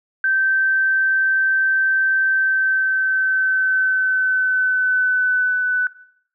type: tone with pitch glide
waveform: sine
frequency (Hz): 1553 to 1497.5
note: G6 to F#6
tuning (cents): -17 to +20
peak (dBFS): -15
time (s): 0.24-5.87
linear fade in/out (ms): 2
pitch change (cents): -63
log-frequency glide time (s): 2.28-5.71
effects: noise-tail reverb RT60 0.7 s tail -19 dB re dry